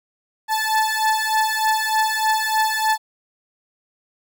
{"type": "beating tone pair", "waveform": "30% pulse", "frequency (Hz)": [871, 874.3], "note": ["A5", "A5"], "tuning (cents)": [-18, -11], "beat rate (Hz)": 3.3, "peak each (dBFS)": -18, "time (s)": [0.48, 2.98], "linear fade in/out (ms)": 50, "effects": []}